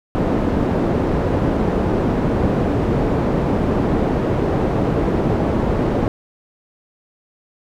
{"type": "low-pass noise", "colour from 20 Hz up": "white", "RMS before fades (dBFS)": -18, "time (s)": [0.15, 6.08], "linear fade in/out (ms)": 0, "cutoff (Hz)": 420, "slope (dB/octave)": 12, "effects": []}